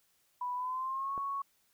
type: tone with pitch glide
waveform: sine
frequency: 987.8 to 1108.8 Hz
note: B5 to C#6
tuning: 0 to 0 cents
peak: -33 dBFS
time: 0.41-1.42 s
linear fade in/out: 5 ms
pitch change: +200 cents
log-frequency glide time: 0.55-1.15 s
type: click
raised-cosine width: 1 ms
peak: -30 dBFS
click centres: 1.178 s
effects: white hiss -72 dBFS RMS until 1.73 s